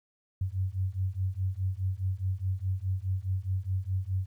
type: beating tone pair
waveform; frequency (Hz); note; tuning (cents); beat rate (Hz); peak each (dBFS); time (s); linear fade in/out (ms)
sine; 92.1 / 96.9; F#2 / G2; -7 / -20; 4.8; -31; 0.41-4.26; 5
effects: 11-bit